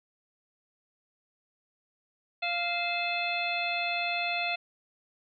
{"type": "harmonic tone with a mistuned harmonic", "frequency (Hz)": 696, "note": "F5", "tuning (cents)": -6, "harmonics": [1, 2, 3, 4, 5, 6], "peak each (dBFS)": [-33, -40, -37, -31, -38, -40], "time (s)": [2.42, 4.56], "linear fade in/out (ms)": 10, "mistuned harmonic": 4, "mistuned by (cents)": -120, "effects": []}